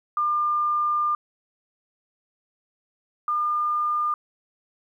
sine tone pair in turn, 1200 / 1206.8 Hz, D6 / D6, +37 / +47 cents, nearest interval unison, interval 10 cents, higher second, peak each -20 / -21 dBFS, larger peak first, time 0.17-1.15 / 3.28-4.14 s, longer first, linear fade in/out 2 ms, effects 10-bit

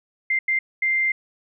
sine tone bursts at uneven times, 2093 Hz, C7, in tune, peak -18 dBFS, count 3, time 0.3-0.39 / 0.48-0.59 / 0.82-1.12 s, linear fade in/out 5 ms, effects none

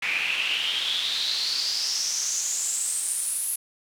pink noise with band-pass filter sweep, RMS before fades -27 dBFS, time 0.02-3.56 s, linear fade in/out 5 ms, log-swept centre 2300 to 11000 Hz, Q 6.9, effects none

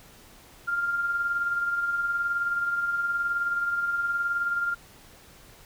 sine tone with tremolo, 1396.9 Hz, F6, in tune, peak -22 dBFS, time 0.67-4.75 s, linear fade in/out 20 ms, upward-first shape triangle, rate 19 Hz, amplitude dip 50%, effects pink hiss -52 dBFS RMS until 5.65 s

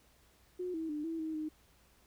sine tone with pitch steps, 361.8 / 322.6 / 299 / 327.3 / 316.8 / 309 Hz, F#4 / E4 / D4 / E4 / D#4 / D#4, -39 / -37 / +31 / -12 / +31 / -12 cents, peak -35 dBFS, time 0.59-1.49 s, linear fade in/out 10 ms, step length 150 ms, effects added 60 Hz sine -70 dBFS peak until 2.06 s + pink hiss -67 dBFS RMS until 2.06 s

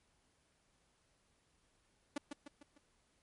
sawtooth tone with echo, 289 Hz, D4, 28 cents flat, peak -32 dBFS, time 2.16-2.18 s, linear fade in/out 5 ms, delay 150 ms, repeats 4, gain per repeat -6 dB, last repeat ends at 2.78 s, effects pink hiss -75 dBFS RMS until 3.22 s + MP3 48 kbps

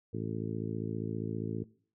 harmonic tone, 55 Hz, A1, in tune, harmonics 2 / 3 / 4 / 5 / 6 / 7 / 8, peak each -38 / -40 / -41 / -42 / -43 / -43 / -44 dBFS, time 0.13-1.64 s, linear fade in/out 10 ms, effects noise-tail reverb RT60 0.5 s tail -21 dB re dry

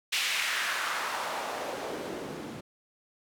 white noise with band-pass filter sweep, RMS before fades -33 dBFS, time 0.12-2.61 s, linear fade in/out 10 ms, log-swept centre 2900 to 210 Hz, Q 1.6, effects none

